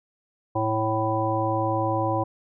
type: harmonic tone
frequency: 110 Hz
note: A2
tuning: in tune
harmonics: 1 / 3 / 5 / 7 / 9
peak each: -28 / -28 / -28 / -28 / -28 dBFS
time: 0.55-2.24 s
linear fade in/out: 10 ms
effects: none